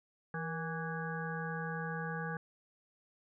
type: harmonic tone with a mistuned harmonic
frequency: 164.81 Hz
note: E3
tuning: in tune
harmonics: 1 / 3 / 5 / 7 / 9 / 10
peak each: -39 / -44 / -45 / -47 / -46 / -43 dBFS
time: 0.34-2.37 s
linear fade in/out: 2 ms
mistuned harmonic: 3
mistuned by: -67 cents
effects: none